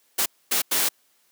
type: noise bursts at uneven times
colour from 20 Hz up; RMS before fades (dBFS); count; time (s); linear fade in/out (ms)
white; -22; 3; 0.18-0.26 / 0.51-0.62 / 0.71-0.89; 10
effects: white hiss -64 dBFS RMS until 1.31 s + high-pass 200 Hz 12 dB/octave